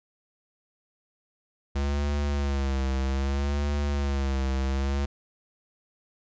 square tone with vibrato, 69.3 Hz, C#2, in tune, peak -25 dBFS, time 1.75-5.06 s, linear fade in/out 10 ms, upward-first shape sine, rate 0.63 Hz, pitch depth 75 cents each way, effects resampled to 16000 Hz

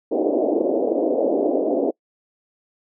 pink band-pass noise, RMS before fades -20 dBFS, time 0.11-1.91 s, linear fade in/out 10 ms, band 270 to 660 Hz, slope 48 dB/octave, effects noise-tail reverb RT60 0.1 s tail -25 dB re dry

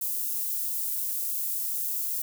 white high-pass noise, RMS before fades -30 dBFS, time 0.01-2.22 s, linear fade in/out 5 ms, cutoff 12000 Hz, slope 12 dB/octave, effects none

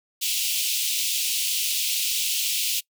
pink high-pass noise, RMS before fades -25 dBFS, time 0.21-2.81 s, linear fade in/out 20 ms, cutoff 2600 Hz, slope 48 dB/octave, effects noise-tail reverb RT60 0.1 s tail -23 dB re dry

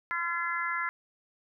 harmonic tone, 341.5 Hz, F4, 39 cents flat, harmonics 3 / 4 / 5 / 6, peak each -36 / -33 / -34 / -35 dBFS, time 0.11-0.89 s, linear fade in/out 0 ms, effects none

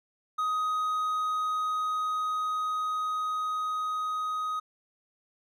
triangle tone with level ramp, 1254 Hz, D#6, 13 cents sharp, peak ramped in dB -24 to -27 dBFS, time 0.38-4.6 s, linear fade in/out 10 ms, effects none

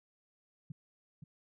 sine tone with echo, 150 Hz, D3, 37 cents sharp, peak -39 dBFS, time 0.7-0.72 s, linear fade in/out 5 ms, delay 520 ms, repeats 1, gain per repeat -6 dB, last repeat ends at 1.24 s, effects none

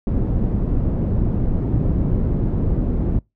pink low-pass noise, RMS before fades -19 dBFS, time 0.07-3.19 s, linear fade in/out 2 ms, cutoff 270 Hz, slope 12 dB/octave, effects noise-tail reverb RT60 0.2 s tail -25 dB re dry

